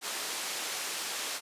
white band-pass noise, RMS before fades -36 dBFS, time 0.01-1.41 s, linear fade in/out 50 ms, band 340 to 7700 Hz, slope 12 dB/octave, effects resampled to 32000 Hz

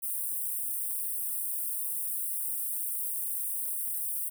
white high-pass noise, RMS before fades -33 dBFS, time 0.02-4.3 s, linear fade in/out 20 ms, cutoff 8500 Hz, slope 96 dB/octave, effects none

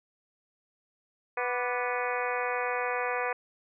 harmonic tone with a mistuned harmonic, 246.9 Hz, B3, in tune, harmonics 2 / 3 / 4 / 5 / 6 / 7 / 8 / 9 / 10, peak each -33 / -35 / -36 / -37 / -38 / -38 / -39 / -40 / -40 dBFS, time 1.37-3.33 s, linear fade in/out 5 ms, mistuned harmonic 5, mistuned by -71 cents, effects none

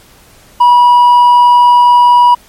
sine tone with hard clipping, 972 Hz, B5, 28 cents flat, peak -3 dBFS, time 0.6-2.35 s, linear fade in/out 10 ms, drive 2 dB, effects pink hiss -42 dBFS RMS until 2.48 s + MP3 64 kbps

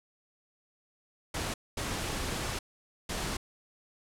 pink noise bursts at uneven times, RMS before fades -34 dBFS, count 3, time 1.34-1.54 / 1.77-2.59 / 3.09-3.37 s, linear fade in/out 5 ms, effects low-pass 10000 Hz 12 dB/octave

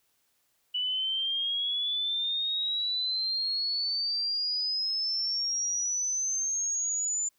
sine exponential sweep, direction up, 2957 to 7110 Hz, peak -27 dBFS, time 0.74-7.29 s, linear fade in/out 10 ms, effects white hiss -72 dBFS RMS until 7.38 s

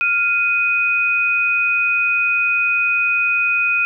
sine tone pair together, 1400 / 2495 Hz, F6 / D#7, +4 / +4 cents, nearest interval minor seventh, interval 1000 cents, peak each -21 / -15 dBFS, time 0.01-3.85 s, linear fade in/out 0 ms, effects none

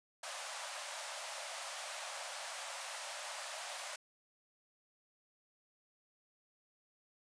pink high-pass noise, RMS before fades -44 dBFS, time 0.23-3.96 s, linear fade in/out 5 ms, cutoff 550 Hz, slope 96 dB/octave, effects resampled to 22050 Hz

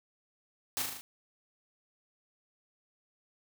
white noise with echo, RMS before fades -33 dBFS, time 0.77-0.82 s, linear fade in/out 0 ms, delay 38 ms, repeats 5, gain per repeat -3 dB, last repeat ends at 1.01 s, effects none

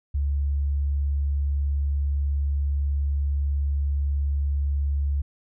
sine tone, 70.8 Hz, C#2, 37 cents sharp, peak -21 dBFS, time 0.14-5.22 s, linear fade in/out 10 ms, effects none

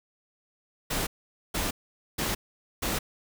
pink noise bursts, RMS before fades -29 dBFS, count 4, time 0.9-2.99 s, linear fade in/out 10 ms, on 170 ms, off 470 ms, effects none

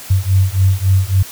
sine beating tone pair, 93.5 / 97.1 Hz, F#2 / G2, +19 / -16 cents, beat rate 3.6 Hz, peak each -13 dBFS, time 0.1-1.23 s, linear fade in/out 10 ms, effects white hiss -33 dBFS RMS until 1.31 s

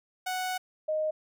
sawtooth / sine tone pair in turn, 740 / 620.3 Hz, F#5 / D#5, 0 / -5 cents, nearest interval minor third, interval 305 cents, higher first, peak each -26 dBFS, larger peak neither, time 0.26-0.58 / 0.88-1.11 s, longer first, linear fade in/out 10 ms, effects none

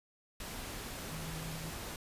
sine tone in noise, 160.2 Hz, E3, 49 cents flat, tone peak -42 dBFS, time 1.11-1.69 s, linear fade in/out 2 ms, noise pink, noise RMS -43 dBFS, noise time 0.4-1.96 s, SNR -2 dB, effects resampled to 32000 Hz

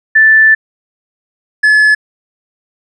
sine / triangle tone pair in turn, 1760 / 1715.8 Hz, A6 / A6, 0 / -44 cents, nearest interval unison, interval 44 cents, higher first, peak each -3 dBFS, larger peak neither, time 0.15-0.55 / 1.63-1.95 s, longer first, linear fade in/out 10 ms, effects resampled to 24000 Hz

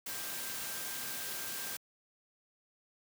sine tone in noise, 1581 Hz, G6, 14 cents sharp, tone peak -50 dBFS, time 0.09-1.76 s, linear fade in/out 5 ms, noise white, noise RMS -40 dBFS, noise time 0.06-1.77 s, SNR -13 dB, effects high-pass 100 Hz 12 dB/octave

